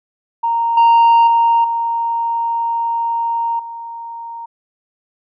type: tone with level steps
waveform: sine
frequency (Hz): 928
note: A#5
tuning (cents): -8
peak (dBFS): -13 / -4 / -8 / -15 / -26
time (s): 0.43-4.46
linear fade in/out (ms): 10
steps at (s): 0.77 / 1.27 / 1.64 / 3.59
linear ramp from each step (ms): 5
effects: tanh soft clip ceiling -6 dBFS

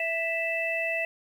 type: harmonic tone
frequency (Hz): 660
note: E5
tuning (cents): +2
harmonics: 1 / 3 / 4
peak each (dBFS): -31 / -32 / -29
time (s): 0-1.05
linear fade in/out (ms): 2
effects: 9-bit

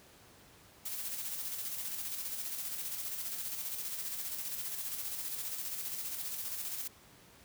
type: noise with tremolo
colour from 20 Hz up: blue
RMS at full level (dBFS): -38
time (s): 0.85-6.88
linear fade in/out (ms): 10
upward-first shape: square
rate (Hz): 15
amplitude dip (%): 35
effects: pink hiss -59 dBFS RMS until 7.44 s + high-pass 60 Hz 12 dB/octave

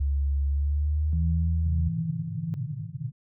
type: tone with pitch glide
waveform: sine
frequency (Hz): 70 to 80.41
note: C#2 to E2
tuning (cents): +18 to -42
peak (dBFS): -22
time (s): 0-1.89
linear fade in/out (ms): 10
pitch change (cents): +240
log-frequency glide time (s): 0.48-1.4
type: tone with tremolo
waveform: sine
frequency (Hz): 163.9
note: E3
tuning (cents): -10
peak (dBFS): -26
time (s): 1.13-2.54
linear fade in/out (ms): 0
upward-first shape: triangle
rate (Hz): 1.5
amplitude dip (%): 65
type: band-pass noise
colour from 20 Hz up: white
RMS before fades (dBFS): -34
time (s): 1.66-3.12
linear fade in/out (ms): 5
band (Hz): 100 to 160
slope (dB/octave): 96
effects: none

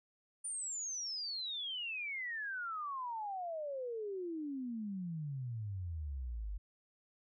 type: exponential sweep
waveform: sine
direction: down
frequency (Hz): 9397 to 47.27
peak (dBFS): -38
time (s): 0.44-6.58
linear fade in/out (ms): 10
effects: none

